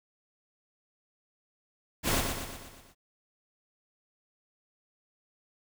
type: noise with echo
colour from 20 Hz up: pink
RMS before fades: -27 dBFS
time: 2.03-2.23 s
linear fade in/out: 50 ms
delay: 120 ms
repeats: 6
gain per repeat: -5 dB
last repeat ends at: 2.95 s
effects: none